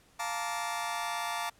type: chord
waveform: sawtooth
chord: Bb major seventh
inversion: second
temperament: just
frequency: 699.2 / 874.1 / 932.3 / 1165.4 Hz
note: F5 / A5 / Bb5 / D6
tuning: +2 / -12 / 0 / -14 cents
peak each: -34 dBFS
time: 0.19-1.5 s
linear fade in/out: 10 ms
effects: pink hiss -63 dBFS RMS until 1.59 s + low-pass 12000 Hz 12 dB/octave